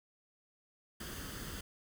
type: noise with comb filter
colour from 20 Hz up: pink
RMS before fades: -44 dBFS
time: 1-1.61 s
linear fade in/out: 5 ms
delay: 0.63 ms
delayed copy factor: +0.55
effects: none